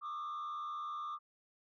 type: tone with frequency modulation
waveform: sine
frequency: 1198 Hz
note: D6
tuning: 34 cents sharp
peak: -36 dBFS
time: 0.01-1.19 s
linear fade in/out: 50 ms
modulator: 79.8 Hz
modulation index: 0.73
effects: tanh soft clip ceiling -38 dBFS